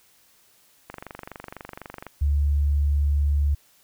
click train, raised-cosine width 0.5 ms, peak -21 dBFS, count 29, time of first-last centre 0.9-2.067 s, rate 24 Hz
sine tone, 72.1 Hz, D2, 31 cents flat, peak -18 dBFS, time 2.21-3.55 s, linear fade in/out 10 ms
effects white hiss -59 dBFS RMS until 3.83 s

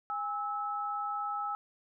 sine tone pair together, 820 / 1301.7 Hz, G#5 / E6, -22 / -22 cents, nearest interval minor sixth, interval 800 cents, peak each -36 / -34 dBFS, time 0.1-1.55 s, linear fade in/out 0 ms, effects none

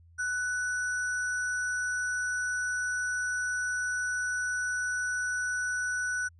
sine tone with sample-and-hold, 1487 Hz, F#6, 8 cents sharp, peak -28 dBFS, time 0.18-6.29 s, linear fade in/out 20 ms, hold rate 7350 Hz, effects added 84 Hz sine -54 dBFS peak until 6.39 s + resampled to 22050 Hz

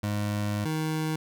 25% pulse tone pair in turn, 103.83 / 156.92 Hz, G#2 / D#3, 0 / +15 cents, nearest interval perfect fifth, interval 715 cents, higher second, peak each -23 dBFS, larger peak neither, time 0.03-0.65 / 0.65-1.16 s, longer first, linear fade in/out 5 ms, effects none

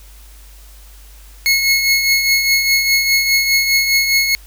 25% pulse tone with tremolo, 2178 Hz, C#7, 31 cents flat, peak -6 dBFS, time 1.46-4.35 s, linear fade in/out 0 ms, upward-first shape triangle, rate 4.9 Hz, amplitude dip 55%, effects added 50 Hz sine -38 dBFS peak until 4.46 s + white hiss -46 dBFS RMS until 4.46 s

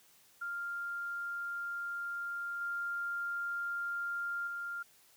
sine tone with level steps, 1396.9 Hz, F6, in tune, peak -36 / -34 / -37 dBFS, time 0.41-4.83 s, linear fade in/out 10 ms, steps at 2.61 / 4.47 s, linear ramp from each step 2 ms, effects white hiss -64 dBFS RMS until 5.16 s + high-pass 60 Hz 12 dB/octave

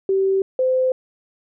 sine tone pair in turn, 386 / 515.2 Hz, G4 / C5, -27 / -27 cents, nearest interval perfect fourth, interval 500 cents, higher second, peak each -15 dBFS, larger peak neither, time 0.09-0.42 / 0.59-0.92 s, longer neither, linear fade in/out 2 ms, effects none

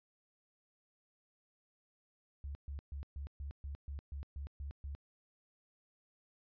sine tone bursts, 70.4 Hz, C#2, 27 cents sharp, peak -40 dBFS, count 11, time 2.44-4.95 s, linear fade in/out 0 ms, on 110 ms, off 130 ms, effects resampled to 11025 Hz

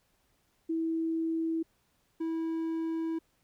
sine / triangle tone pair in turn, 325.9 / 325.9 Hz, E4 / E4, -20 / -20 cents, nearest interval unison, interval 0 cents, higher neither, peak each -28 dBFS, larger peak neither, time 0.69-1.63 / 2.2-3.19 s, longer second, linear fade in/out 10 ms, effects pink hiss -72 dBFS RMS until 3.43 s

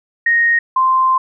sine tone pair in turn, 1864.7 / 1043.2 Hz, A#6 / C6, 0 / -5 cents, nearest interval minor seventh, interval 1005 cents, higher first, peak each -10 dBFS, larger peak neither, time 0.26-0.59 / 0.76-1.18 s, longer second, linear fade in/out 5 ms, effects none

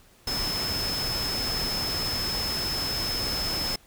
sine tone in noise, 5210 Hz, E8, 21 cents flat, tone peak -28 dBFS, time 0.27-3.76 s, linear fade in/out 5 ms, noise pink, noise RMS -32 dBFS, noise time 0.27-3.76 s, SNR +1 dB, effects pink hiss -57 dBFS RMS until 3.86 s

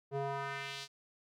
square tone with band-pass filter sweep, 138.59 Hz, C#3, in tune, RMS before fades -39 dBFS, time 0.11-0.88 s, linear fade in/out 50 ms, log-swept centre 450 to 5000 Hz, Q 1.5, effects none

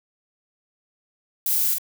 violet noise with echo, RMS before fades -23 dBFS, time 1.46-1.74 s, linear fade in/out 2 ms, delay 43 ms, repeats 1, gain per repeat -3 dB, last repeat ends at 1.783 s, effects none

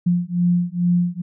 sine beating tone pair, 174.61 / 176.91 Hz, F3 / F3, 0 / +23 cents, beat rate 2.3 Hz, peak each -19 dBFS, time 0.06-1.22 s, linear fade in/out 10 ms, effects none

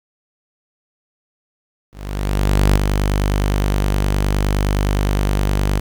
sawtooth tone with ADSR envelope, 49.67 Hz, G1, 24 cents sharp, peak -6 dBFS, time 1.92-5.8 s, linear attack 840 ms, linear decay 7 ms, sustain -5 dB, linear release 10 ms, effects 8-bit

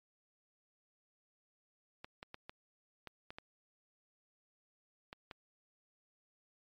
clicks, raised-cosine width 0.3 ms, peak -30 dBFS, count 9, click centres 2.045 / 2.229 / 2.344 / 2.495 / 3.073 / 3.305 / 3.385 / 5.129 / 5.312 s, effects MP3 64 kbps

